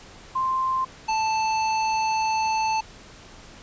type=tone pair in turn; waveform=sine / square; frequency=1046.5 / 880 Hz; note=C6 / A5; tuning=0 / 0 cents; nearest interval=minor third; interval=300 cents; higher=first; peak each=-21 / -22 dBFS; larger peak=first; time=0.35-0.85 / 1.08-2.81 s; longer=second; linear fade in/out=10 ms; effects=pink hiss -46 dBFS RMS until 3.62 s + resampled to 16000 Hz